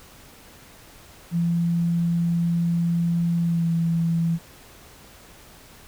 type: tone with pitch glide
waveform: sine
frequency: 170 to 166.6 Hz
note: F3 to E3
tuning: -46 to +19 cents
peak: -19 dBFS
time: 1.31-4.39 s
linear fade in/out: 50 ms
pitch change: -35 cents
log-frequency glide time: 3.4-3.7 s
effects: pink hiss -48 dBFS RMS until 5.87 s